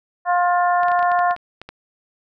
harmonic tone, 353.7 Hz, F4, 22 cents sharp, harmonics 2 / 3 / 4 / 5, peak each -16 / -21 / -26 / -28 dBFS, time 0.25-1.36 s, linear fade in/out 50 ms
clicks, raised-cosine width 0.3 ms, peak -19 dBFS, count 11, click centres 0.833 / 0.884 / 0.917 / 0.992 / 1.028 / 1.117 / 1.191 / 1.31 / 1.364 / 1.616 / 1.69 s
effects none

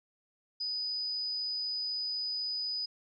sine tone, 4978 Hz, D#8, in tune, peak -32 dBFS, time 0.6-2.86 s, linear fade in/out 10 ms, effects none

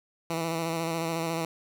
10% pulse tone with vibrato, 164.81 Hz, E3, in tune, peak -20 dBFS, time 0.3-1.45 s, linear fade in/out 2 ms, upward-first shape square, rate 14 Hz, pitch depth 26 cents each way, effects none

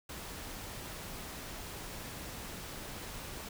pink noise, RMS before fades -44 dBFS, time 0.09-3.49 s, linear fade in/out 5 ms, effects none

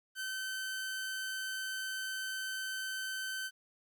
sawtooth tone, 1536 Hz, G6, 36 cents flat, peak -33 dBFS, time 0.15-3.51 s, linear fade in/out 50 ms, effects 12-bit

